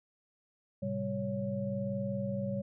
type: tone cluster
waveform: sine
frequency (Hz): 111.7 / 132.7 / 197.2 / 558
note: A2 / C3 / G3 / C#5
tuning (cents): +27 / +25 / +11 / +11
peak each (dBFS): -40 / -40 / -35 / -37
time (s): 0.82-2.62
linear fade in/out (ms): 10
effects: none